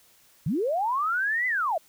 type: linear two-way sweep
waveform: sine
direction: up then down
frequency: 123.47 to 2041 to 593 Hz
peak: -23 dBFS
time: 0.46-1.78 s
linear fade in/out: 5 ms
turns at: 1.47 s
effects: white hiss -59 dBFS RMS until 1.88 s